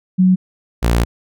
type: tone pair in turn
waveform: sine / sawtooth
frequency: 185 / 58.27 Hz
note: F#3 / A#1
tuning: 0 / 0 cents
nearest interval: octave + minor sixth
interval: 2000 cents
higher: first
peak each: -8 dBFS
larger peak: neither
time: 0.18-0.36 / 0.82-1.05 s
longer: second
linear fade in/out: 20 ms
effects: none